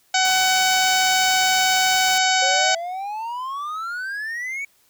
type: harmonic tone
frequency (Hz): 751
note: F#5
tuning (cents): +26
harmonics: 1 / 2 / 3 / 4 / 5 / 6 / 7 / 8 / 9 / 10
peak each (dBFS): -20 / -23 / -25 / -26 / -27 / -28 / -28 / -29 / -30 / -30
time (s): 0.14-2.75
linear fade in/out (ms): 5
type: noise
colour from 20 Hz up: white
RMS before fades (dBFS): -32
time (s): 0.25-2.18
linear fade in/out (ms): 0
type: exponential sweep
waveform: triangle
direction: up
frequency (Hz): 531 to 2276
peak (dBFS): -24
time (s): 2.42-4.65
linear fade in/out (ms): 5
effects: white hiss -60 dBFS RMS until 4.89 s